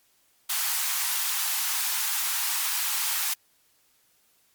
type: high-pass noise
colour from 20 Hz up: white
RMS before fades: -27 dBFS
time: 0.49-3.34 s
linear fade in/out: 10 ms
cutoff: 780 Hz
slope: 48 dB/octave
effects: white hiss -65 dBFS RMS until 4.54 s + MP3 96 kbps